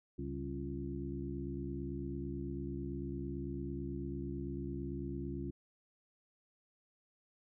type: harmonic tone with a mistuned harmonic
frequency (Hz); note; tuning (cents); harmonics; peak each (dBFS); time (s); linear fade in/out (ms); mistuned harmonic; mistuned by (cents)
69; C#2; -7; 1 / 2 / 3 / 4 / 5; -44 / -44 / -46 / -44 / -44; 0.18-5.51; 10; 3; -100
effects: none